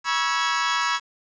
sawtooth chord, C# minor seventh, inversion third, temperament equal with one note detuned, 968.6 / 1108.7 / 1318.5 / 1661.2 Hz, B5 / C#6 / E6 / G#6, -34 / 0 / 0 / 0 cents, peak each -23 dBFS, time 0.04-1 s, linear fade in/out 50 ms, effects resampled to 16000 Hz + 8-bit

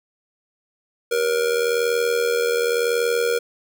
square tone with amplitude modulation, 473.7 Hz, A#4, 28 cents sharp, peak -16 dBFS, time 1.11-3.39 s, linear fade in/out 10 ms, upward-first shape sine, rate 80.9 Hz, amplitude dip 65%, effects none

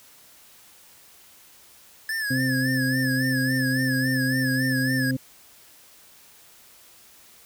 square tone with vibrato, 1722 Hz, A6, 38 cents flat, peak -26 dBFS, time 2.09-5.11 s, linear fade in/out 2 ms, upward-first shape sine, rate 3.6 Hz, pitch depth 83 cents each way
harmonic tone, 130.6 Hz, C3, 3 cents flat, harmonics 1 / 2 / 4, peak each -26 / -24 / -37 dBFS, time 2.3-5.17 s, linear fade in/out 10 ms
effects white hiss -52 dBFS RMS until 7.45 s

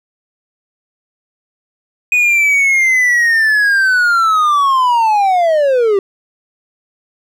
triangle linear sweep, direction down, 2489 to 381.8 Hz, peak -7 dBFS, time 2.12-5.99 s, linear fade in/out 2 ms, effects none

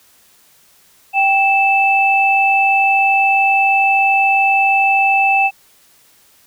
sine tone pair together, 784 / 2637 Hz, G5 / E7, 0 / 0 cents, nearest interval octave + major sixth, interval 2100 cents, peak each -13 dBFS, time 1.13-5.51 s, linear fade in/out 50 ms, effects white hiss -51 dBFS RMS until 6.46 s

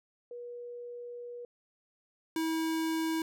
sine / square tone pair in turn, 482.3 / 322.5 Hz, B4 / E4, -41 / -38 cents, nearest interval perfect fifth, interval 697 cents, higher first, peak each -40 / -30 dBFS, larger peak second, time 0.31-1.45 / 2.36-3.22 s, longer first, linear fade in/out 2 ms, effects none

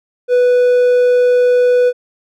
triangle tone, 493.9 Hz, B4, in tune, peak -6 dBFS, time 0.28-1.93 s, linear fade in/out 50 ms, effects none

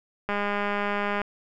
click train, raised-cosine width 0.5 ms, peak -13 dBFS, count 190, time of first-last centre 0.29-1.216 s, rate 204 Hz, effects none

